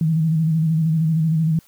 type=tone with vibrato; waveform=sine; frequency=160 Hz; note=D#3; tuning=49 cents sharp; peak=-15 dBFS; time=0.01-1.59 s; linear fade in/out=2 ms; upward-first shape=square; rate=13 Hz; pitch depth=44 cents each way; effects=white hiss -54 dBFS RMS until 1.67 s